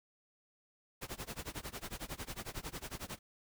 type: noise with tremolo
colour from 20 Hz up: pink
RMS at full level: -41 dBFS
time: 1.01-3.19 s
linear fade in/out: 20 ms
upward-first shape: sine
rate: 11 Hz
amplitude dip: 95%
effects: none